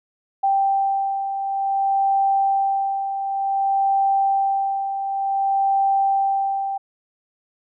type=beating tone pair; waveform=sine; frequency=784 / 784.55 Hz; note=G5 / G5; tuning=0 / +1 cents; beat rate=0.55 Hz; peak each=-26 / -18 dBFS; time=0.43-6.78 s; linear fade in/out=10 ms; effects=none

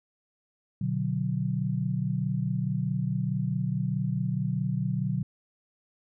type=chord; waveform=sine; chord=B minor; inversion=none; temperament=just; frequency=123.47 / 148.16 / 185.21 Hz; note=B2 / D3 / F#3; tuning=0 / +16 / +2 cents; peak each=-30 dBFS; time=0.81-5.23 s; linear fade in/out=5 ms; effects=none

